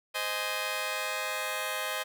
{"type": "chord", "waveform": "10% pulse", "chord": "Ab major", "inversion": "first", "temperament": "just", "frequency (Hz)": [519.1, 623, 830.6], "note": ["C5", "Eb5", "Ab5"], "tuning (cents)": [-14, 2, 0], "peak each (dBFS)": [-27, -26, -29], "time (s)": [0.14, 2.04], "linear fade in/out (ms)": 20, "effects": []}